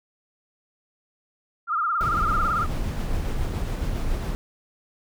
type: tone with vibrato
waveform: sine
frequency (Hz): 1297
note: E6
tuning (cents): -28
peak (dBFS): -21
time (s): 1.67-2.67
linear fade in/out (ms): 50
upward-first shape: sine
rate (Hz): 18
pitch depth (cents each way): 130
type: noise with tremolo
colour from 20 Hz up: brown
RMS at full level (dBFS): -25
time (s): 2.01-4.35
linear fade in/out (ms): 0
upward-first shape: sine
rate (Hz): 7.2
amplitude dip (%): 25
effects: none